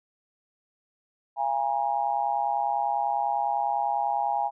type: tone with amplitude modulation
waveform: sine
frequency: 819 Hz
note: G#5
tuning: 24 cents flat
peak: -19 dBFS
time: 1.36-4.51 s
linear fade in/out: 50 ms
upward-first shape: sine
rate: 130 Hz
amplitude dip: 100%
effects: none

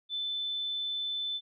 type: tone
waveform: sine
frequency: 3520 Hz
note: A7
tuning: in tune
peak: -31 dBFS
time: 0.09-1.41 s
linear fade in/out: 50 ms
effects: none

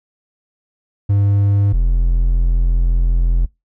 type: tone pair in turn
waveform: triangle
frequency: 100.6 / 42.69 Hz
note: G2 / F1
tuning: +45 / -39 cents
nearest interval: octave + minor third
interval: 1484 cents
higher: first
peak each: -9 dBFS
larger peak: neither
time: 1.09-1.73 / 1.73-3.46 s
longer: second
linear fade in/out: 10 ms
effects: noise-tail reverb RT60 0.2 s tail -23 dB re dry

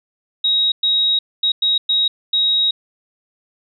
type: tone bursts at uneven times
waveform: sine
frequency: 3798 Hz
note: A#7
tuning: 32 cents sharp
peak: -13 dBFS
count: 6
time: 0.44-0.72 / 0.83-1.19 / 1.43-1.52 / 1.62-1.78 / 1.89-2.08 / 2.33-2.71 s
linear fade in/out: 5 ms
effects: none

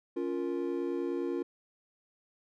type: chord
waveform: triangle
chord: Bb minor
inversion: first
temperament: just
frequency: 279.7 / 349.6 / 466.2 Hz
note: Db4 / F4 / Bb4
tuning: +16 / +2 / 0 cents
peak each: -34 / -31 / -36 dBFS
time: 0.16-1.43 s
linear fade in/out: 10 ms
effects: none

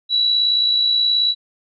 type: tone with amplitude modulation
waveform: sine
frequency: 3925 Hz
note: B7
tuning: 11 cents flat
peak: -12 dBFS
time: 0.09-1.35 s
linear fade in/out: 50 ms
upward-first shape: sine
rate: 58.7 Hz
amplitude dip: 40%
effects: none

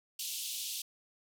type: band-pass noise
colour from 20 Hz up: pink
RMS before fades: -39 dBFS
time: 0.19-0.82 s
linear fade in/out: 5 ms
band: 2900 to 16000 Hz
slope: 48 dB/octave
effects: none

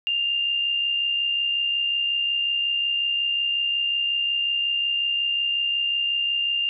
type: tone with amplitude modulation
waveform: sine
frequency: 2800 Hz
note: F7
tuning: 4 cents sharp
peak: -19 dBFS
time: 0.07-6.69 s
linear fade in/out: 0 ms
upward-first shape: sine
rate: 65.5 Hz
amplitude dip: 40%
effects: none

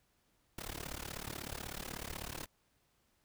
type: noise with amplitude modulation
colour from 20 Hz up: pink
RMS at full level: -40 dBFS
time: 0.58-2.46 s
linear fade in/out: 5 ms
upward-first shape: sine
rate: 36.2 Hz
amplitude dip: 95%
effects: pink hiss -75 dBFS RMS until 3.24 s

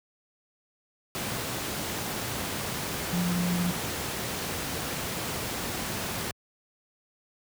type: tone in noise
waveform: sine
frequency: 176.5 Hz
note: F3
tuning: 19 cents sharp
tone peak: -25 dBFS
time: 3.13-3.71 s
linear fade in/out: 0 ms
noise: pink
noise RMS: -32 dBFS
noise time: 1.15-6.31 s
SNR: +4 dB
effects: high-pass 80 Hz 12 dB/octave

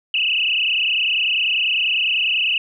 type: tone with frequency modulation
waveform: sine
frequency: 2763 Hz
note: F7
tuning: 19 cents flat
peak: -16 dBFS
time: 0.14-2.58 s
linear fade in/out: 2 ms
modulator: 30.1 Hz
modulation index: 7.1
effects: none

